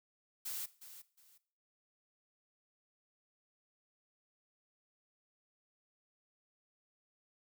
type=noise with echo; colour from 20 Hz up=blue; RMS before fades=-41 dBFS; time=0.45-0.66 s; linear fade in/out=10 ms; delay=360 ms; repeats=2; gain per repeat=-12 dB; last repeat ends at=1.38 s; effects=noise-tail reverb RT60 0.5 s tail -18 dB re dry